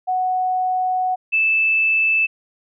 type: tone pair in turn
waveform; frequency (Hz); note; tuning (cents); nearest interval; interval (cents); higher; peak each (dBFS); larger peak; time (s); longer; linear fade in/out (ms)
sine; 740 / 2632; F#5 / E7; 0 / -3; octave + minor seventh; 2197; second; -17 / -14; second; 0.07-1.16 / 1.32-2.27; first; 20
effects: none